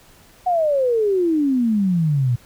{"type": "exponential sweep", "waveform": "sine", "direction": "down", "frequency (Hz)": [743, 117.4], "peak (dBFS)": -15, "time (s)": [0.46, 2.36], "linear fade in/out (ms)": 10, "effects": ["pink hiss -50 dBFS RMS until 2.45 s"]}